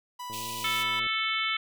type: tone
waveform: 45% pulse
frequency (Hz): 987.8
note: B5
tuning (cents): 0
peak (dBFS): -36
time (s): 0.19-1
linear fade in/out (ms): 10
type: click train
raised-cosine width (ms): 2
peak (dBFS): -34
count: 87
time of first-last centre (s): 0.3-1.068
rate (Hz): 112
type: high-pass noise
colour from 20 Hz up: pink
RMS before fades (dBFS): -39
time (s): 0.32-0.84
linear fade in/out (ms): 20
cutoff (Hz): 2400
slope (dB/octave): 96
type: harmonic tone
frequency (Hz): 440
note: A4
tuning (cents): 0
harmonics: 3 / 4 / 5 / 6 / 7 / 8 / 9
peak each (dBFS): -32 / -40 / -30 / -40 / -33 / -34 / -43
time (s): 0.64-1.57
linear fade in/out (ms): 5
effects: none